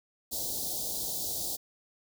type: band-stop noise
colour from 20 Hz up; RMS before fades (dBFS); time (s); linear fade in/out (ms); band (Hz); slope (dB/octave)
white; -34; 0.31-1.57; 20; 810 to 3700; 48
effects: none